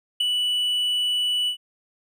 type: tone with ADSR envelope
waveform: triangle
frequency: 2960 Hz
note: F#7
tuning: in tune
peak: -14 dBFS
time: 0.2-1.57 s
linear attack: 9 ms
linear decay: 4 ms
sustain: -5 dB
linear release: 91 ms
effects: none